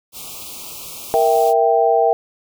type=band-stop noise; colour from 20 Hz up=white; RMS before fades=-33 dBFS; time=0.12-1.54 s; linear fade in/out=50 ms; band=1300 to 2300 Hz; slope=96 dB/octave
type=chord; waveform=sine; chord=E diminished; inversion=second; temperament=equal; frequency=466.2 / 659.3 / 784 Hz; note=Bb4 / E5 / G5; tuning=0 / 0 / 0 cents; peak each=-16 / -16 / -16 dBFS; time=1.14-2.13 s; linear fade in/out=0 ms
effects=none